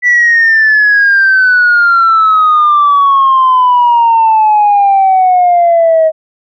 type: exponential sweep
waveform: sine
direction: down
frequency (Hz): 1975.5 to 630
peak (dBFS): -3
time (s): 0.02-6.12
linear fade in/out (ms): 50
effects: tanh soft clip ceiling -1 dBFS